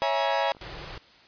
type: chord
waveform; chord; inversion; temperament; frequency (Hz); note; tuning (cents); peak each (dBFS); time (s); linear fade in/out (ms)
40% pulse; A# half-diminished seventh; first; equal with one note detuned; 554.4 / 659.3 / 830.6 / 952.5; C#5 / E5 / G#5 / A#5; 0 / 0 / 0 / +37; -28; 0.02-0.52; 0
type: clicks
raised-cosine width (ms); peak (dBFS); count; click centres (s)
1; -34; 2; 0.549 / 0.568
type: band-stop noise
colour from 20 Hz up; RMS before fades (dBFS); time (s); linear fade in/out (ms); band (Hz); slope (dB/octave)
pink; -39; 0.61-0.98; 2; 190 to 300; 96
effects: white hiss -54 dBFS RMS until 1.27 s + resampled to 11025 Hz